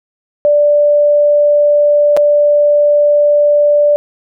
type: tone with dropouts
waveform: sine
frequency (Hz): 587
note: D5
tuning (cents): -1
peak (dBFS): -6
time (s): 0.45-3.96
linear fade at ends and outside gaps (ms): 0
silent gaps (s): 2.166-2.172
effects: none